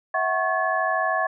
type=tone cluster; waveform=sine; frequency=650 / 743 / 1098 / 1714 Hz; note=E5 / F#5 / C#6 / A6; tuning=-24 / +7 / -17 / -46 cents; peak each=-26 dBFS; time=0.14-1.27 s; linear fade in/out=5 ms; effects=none